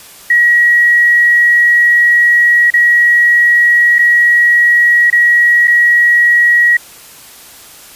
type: tone with dropouts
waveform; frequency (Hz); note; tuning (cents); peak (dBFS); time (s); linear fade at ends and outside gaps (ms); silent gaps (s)
sine; 1910; A#6; +42; -5; 0.3-6.77; 5; 2.704-2.738 / 3.985-3.99 / 5.102-5.126 / 5.674-5.678
effects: white hiss -36 dBFS RMS until 7.95 s + resampled to 32000 Hz